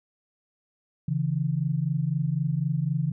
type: tone pair together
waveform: sine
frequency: 138.59 / 162.54 Hz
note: C#3 / E3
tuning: 0 / -24 cents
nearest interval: minor third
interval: 276 cents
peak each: -26 / -26 dBFS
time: 1.08-3.12 s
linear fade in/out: 5 ms
effects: none